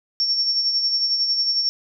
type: tone with tremolo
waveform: sine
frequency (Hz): 5470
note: F8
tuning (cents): -37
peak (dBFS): -16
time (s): 0.2-1.69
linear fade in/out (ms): 0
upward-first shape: sine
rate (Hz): 11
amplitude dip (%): 45
effects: none